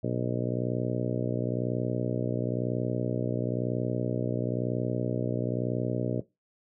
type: harmonic tone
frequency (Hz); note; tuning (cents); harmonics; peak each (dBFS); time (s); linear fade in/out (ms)
61; B1; -21; 2 / 3 / 4 / 5 / 6 / 7 / 8 / 9 / 10; -32 / -34 / -35 / -36 / -37 / -37 / -38 / -39 / -39; 0.03-6.21; 10
effects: noise-tail reverb RT60 0.2 s tail -17 dB re dry